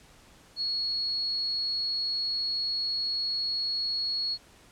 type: tone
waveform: sine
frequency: 4338 Hz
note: C#8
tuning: 38 cents flat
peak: -27 dBFS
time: 0.56-4.38 s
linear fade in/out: 50 ms
effects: pink hiss -56 dBFS RMS until 4.71 s + low-pass 10000 Hz 12 dB/octave